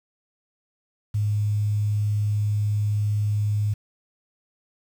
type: tone with quantisation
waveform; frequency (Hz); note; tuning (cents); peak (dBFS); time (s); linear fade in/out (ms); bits
sine; 104.5; G#2; +11; -20; 1.14-3.74; 10; 8
effects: none